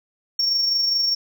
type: tone with amplitude modulation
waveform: sine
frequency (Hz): 5500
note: F8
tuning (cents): -27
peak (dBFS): -14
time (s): 0.39-1.15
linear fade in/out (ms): 5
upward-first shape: sine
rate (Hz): 24.8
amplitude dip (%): 45
effects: tanh soft clip ceiling -15 dBFS